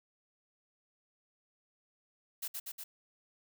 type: noise with echo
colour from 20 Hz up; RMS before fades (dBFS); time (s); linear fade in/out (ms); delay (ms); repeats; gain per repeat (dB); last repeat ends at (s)
blue; -38; 2.42-2.48; 10; 120; 3; -2; 2.84
effects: none